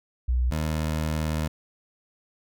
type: tone pair in turn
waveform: sine / 20% pulse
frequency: 61.74 / 78.01 Hz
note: B1 / D#2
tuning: 0 / +5 cents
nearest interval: major third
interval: 405 cents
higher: second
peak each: -20 dBFS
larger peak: neither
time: 0.28-0.51 / 0.51-1.48 s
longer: second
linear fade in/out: 10 ms
effects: none